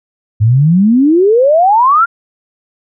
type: exponential sweep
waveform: sine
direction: up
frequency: 102.1 to 1426 Hz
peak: -5 dBFS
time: 0.4-2.06 s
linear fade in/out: 20 ms
effects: none